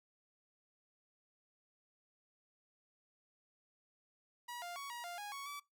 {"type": "tone with pitch steps", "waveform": "sawtooth", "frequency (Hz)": [964, 700, 1119, 955, 699, 825, 1113, 1150], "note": ["B5", "F5", "C#6", "A#5", "F5", "G#5", "C#6", "D6"], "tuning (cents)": [-42, 4, 16, 42, 1, -12, 7, -37], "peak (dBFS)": -40, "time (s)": [4.48, 5.6], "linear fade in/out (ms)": 10, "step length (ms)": 140, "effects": ["noise-tail reverb RT60 0.2 s tail -23 dB re dry"]}